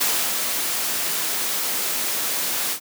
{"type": "noise with ADSR envelope", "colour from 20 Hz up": "white", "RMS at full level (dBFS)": -20, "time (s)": [0, 2.8], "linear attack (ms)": 14, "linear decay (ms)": 310, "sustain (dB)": -4, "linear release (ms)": 82, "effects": ["high-pass 200 Hz 12 dB/octave"]}